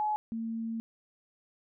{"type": "tone pair in turn", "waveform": "sine", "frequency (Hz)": [849, 226.6], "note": ["G#5", "A#3"], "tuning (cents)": [38, -49], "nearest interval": "octave + major seventh", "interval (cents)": 2287, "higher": "first", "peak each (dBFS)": [-27, -32], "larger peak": "first", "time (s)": [[0, 0.16], [0.32, 0.8]], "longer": "second", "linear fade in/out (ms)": 0, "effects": []}